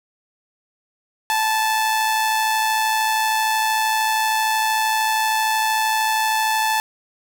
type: tone with amplitude modulation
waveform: sawtooth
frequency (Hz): 874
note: A5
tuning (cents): -12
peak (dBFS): -12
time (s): 1.3-6.8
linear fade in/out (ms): 0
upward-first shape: sine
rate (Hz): 113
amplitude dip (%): 35
effects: none